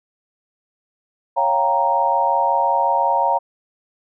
sine chord, G half-diminished seventh, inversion second, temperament equal, 554.4 / 698.5 / 784 / 932.3 Hz, Db5 / F5 / G5 / Bb5, 0 / 0 / 0 / 0 cents, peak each -23 / -22 / -22 / -17 dBFS, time 1.36-3.39 s, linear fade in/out 20 ms, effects none

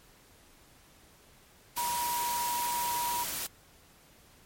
sine tone in noise, 960 Hz, B5, 49 cents flat, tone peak -30 dBFS, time 1.77-3.24 s, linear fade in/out 10 ms, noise white, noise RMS -35 dBFS, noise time 1.76-3.47 s, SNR +2 dB, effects pink hiss -59 dBFS RMS until 4.45 s + MP3 64 kbps

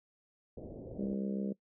white low-pass noise, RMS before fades -46 dBFS, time 0.57-1.14 s, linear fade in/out 2 ms, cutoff 590 Hz, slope 48 dB/octave
harmonic tone, 66.6 Hz, C2, 31 cents sharp, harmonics 3 / 4 / 5 / 6 / 7 / 8 / 9, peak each -34 / -47 / -44 / -46 / -44 / -48 / -51 dBFS, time 0.98-1.53 s, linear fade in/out 10 ms
effects noise-tail reverb RT60 0.1 s tail -21 dB re dry

